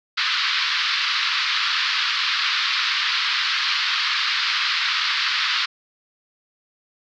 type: band-pass noise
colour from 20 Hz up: white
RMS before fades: -22 dBFS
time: 0.17-5.66 s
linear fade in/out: 10 ms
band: 1100 to 4700 Hz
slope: 48 dB/octave
effects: none